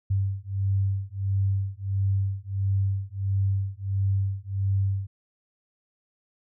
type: beating tone pair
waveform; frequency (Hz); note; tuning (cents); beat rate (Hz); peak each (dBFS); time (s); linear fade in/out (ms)
sine; 97 / 98.5; G2 / G2; -18 / +9; 1.5; -26; 0.1-5.07; 10
effects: none